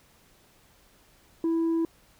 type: tone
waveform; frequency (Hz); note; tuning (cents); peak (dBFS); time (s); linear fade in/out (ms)
sine; 329.6; E4; 0; -20; 1.44-1.85; 2
effects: tanh soft clip ceiling -22 dBFS + pink hiss -60 dBFS RMS until 2.19 s